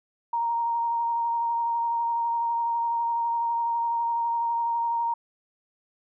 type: tone with vibrato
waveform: sine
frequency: 933 Hz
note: A#5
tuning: 1 cent sharp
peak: -23 dBFS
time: 0.33-5.14 s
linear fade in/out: 5 ms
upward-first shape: sine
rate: 12 Hz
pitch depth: 14 cents each way
effects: none